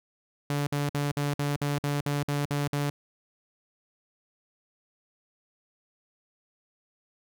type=tone bursts; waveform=sawtooth; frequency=144.2 Hz; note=D3; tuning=31 cents flat; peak=-22 dBFS; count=11; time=0.5-2.9 s; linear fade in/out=2 ms; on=170 ms; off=53 ms; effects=none